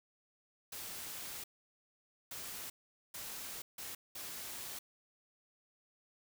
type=noise bursts at uneven times; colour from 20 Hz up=white; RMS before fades=-45 dBFS; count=5; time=0.72-1.44 / 2.31-2.7 / 3.14-3.62 / 3.78-3.95 / 4.15-4.79 s; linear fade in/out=5 ms; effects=none